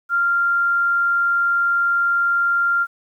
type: tone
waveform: sine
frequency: 1390 Hz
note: F6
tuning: 9 cents flat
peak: -15 dBFS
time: 0.09-2.87 s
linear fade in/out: 50 ms
effects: 9-bit